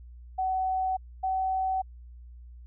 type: tone pair in turn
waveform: sine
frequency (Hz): 753 / 757.8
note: F#5 / F#5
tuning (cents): +30 / +41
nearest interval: unison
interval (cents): 11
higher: second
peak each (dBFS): -25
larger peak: neither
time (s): 0.38-0.97 / 1.23-1.82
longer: neither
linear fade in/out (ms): 10
effects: added 60 Hz sine -44 dBFS peak until 2.66 s